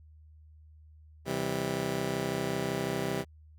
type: chord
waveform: 15% pulse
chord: C major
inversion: none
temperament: just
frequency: 130.81 / 163.52 / 196.22 Hz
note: C3 / E3 / G3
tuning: 0 / -14 / +2 cents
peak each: -29 dBFS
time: 1.25-3.25 s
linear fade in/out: 50 ms
effects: added 77 Hz sine -52 dBFS peak until 3.58 s